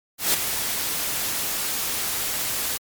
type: noise with ADSR envelope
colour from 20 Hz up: white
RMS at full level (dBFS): -18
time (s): 0.18-2.78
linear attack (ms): 160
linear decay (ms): 6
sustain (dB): -8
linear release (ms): 21
effects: MP3 96 kbps